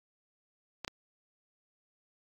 clicks, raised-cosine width 0.2 ms, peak -19 dBFS, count 2, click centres 0.847 / 0.879 s, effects AAC 64 kbps

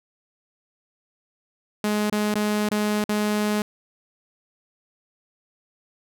sawtooth tone with dropouts, 210 Hz, G#3, 19 cents sharp, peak -17 dBFS, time 1.84-3.62 s, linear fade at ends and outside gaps 2 ms, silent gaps 2.099-2.124 / 2.342-2.355 / 2.689-2.714 / 3.041-3.091 s, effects none

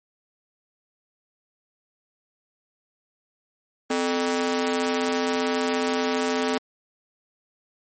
sawtooth ring-modulated tone, 347.9 Hz, F4, 7 cents flat, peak -15 dBFS, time 3.9-6.58 s, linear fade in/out 5 ms, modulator 90.7 Hz, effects MP3 32 kbps

